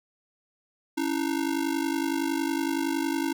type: ring-modulated tone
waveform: square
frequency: 303.6 Hz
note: D#4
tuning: 42 cents flat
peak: -23 dBFS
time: 0.97-3.33 s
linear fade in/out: 10 ms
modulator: 25.4 Hz
effects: none